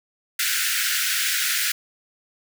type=high-pass noise; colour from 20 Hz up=pink; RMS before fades=-23 dBFS; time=0.39-1.72 s; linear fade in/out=5 ms; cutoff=1400 Hz; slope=96 dB/octave; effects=none